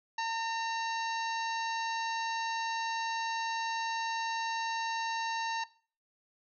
harmonic tone with a mistuned harmonic, 910 Hz, A#5, 42 cents flat, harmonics 1 / 2 / 3 / 4 / 5 / 6 / 7, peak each -32 / -38 / -42 / -44 / -46 / -48 / -49 dBFS, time 0.18-5.64 s, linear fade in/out 5 ms, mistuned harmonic 4, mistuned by +120 cents, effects noise-tail reverb RT60 0.4 s tail -19 dB re dry

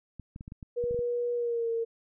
clicks, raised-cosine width 5 ms, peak -29 dBFS, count 10, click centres 0.197 / 0.361 / 0.409 / 0.479 / 0.521 / 0.628 / 0.84 / 0.91 / 0.945 / 0.991 s
sine tone with pitch glide, 481.6 to 458.8 Hz, B4 to A#4, -44 to -28 cents, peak -27 dBFS, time 0.76-1.85 s, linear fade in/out 20 ms, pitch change -84 cents, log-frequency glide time 1.34-1.7 s
effects none

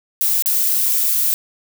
violet noise with dropouts, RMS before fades -17 dBFS, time 0.21-1.34 s, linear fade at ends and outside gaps 0 ms, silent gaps 0.423-0.459 s, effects none

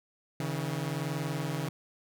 sawtooth tone pair together, 139.1 / 160.03 Hz, C#3 / D#3, +6 / +49 cents, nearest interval major second, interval 243 cents, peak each -30 / -30 dBFS, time 0.4-1.69 s, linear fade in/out 2 ms, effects none

